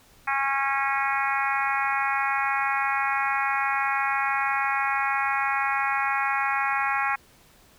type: harmonic tone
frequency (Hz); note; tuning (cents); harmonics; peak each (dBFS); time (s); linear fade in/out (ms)
273.9; C#4; -21; 3 / 4 / 5 / 6 / 7 / 8 / 9; -28 / -29 / -30 / -31 / -31 / -32 / -33; 0.27-7.16; 10
effects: pink hiss -56 dBFS RMS until 7.78 s